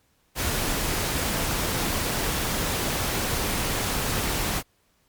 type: noise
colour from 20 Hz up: pink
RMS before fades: -26 dBFS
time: 0.35-4.63 s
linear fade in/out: 50 ms
effects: pink hiss -66 dBFS RMS until 5.08 s + MP3 96 kbps